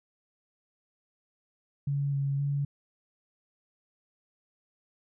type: tone with pitch steps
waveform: sine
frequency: 141.2 / 139.1 / 141.8 Hz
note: C#3 / C#3 / C#3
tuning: +32 / +6 / +40 cents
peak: -26 dBFS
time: 1.87-2.65 s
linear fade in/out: 5 ms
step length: 260 ms
effects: none